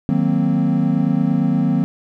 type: chord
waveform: triangle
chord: C half-diminished seventh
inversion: first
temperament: equal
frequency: 155.56 / 185 / 233.1 / 261.6 Hz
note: Eb3 / Gb3 / Bb3 / C4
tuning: 0 / 0 / 0 / 0 cents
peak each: -18 dBFS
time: 0.09-1.84 s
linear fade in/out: 0 ms
effects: none